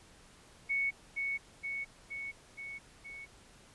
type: tone with echo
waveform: sine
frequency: 2217 Hz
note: C#7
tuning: in tune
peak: -29 dBFS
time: 0.69-0.91 s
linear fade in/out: 20 ms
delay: 470 ms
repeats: 5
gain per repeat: -3 dB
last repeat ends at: 3.26 s
effects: pink hiss -59 dBFS RMS until 3.74 s + resampled to 24000 Hz